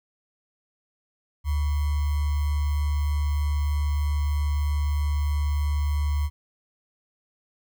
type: tone with sample-and-hold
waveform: sine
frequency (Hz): 73.42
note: D2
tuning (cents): 0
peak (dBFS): -21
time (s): 1.44-6.3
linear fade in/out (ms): 50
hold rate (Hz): 1050
effects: none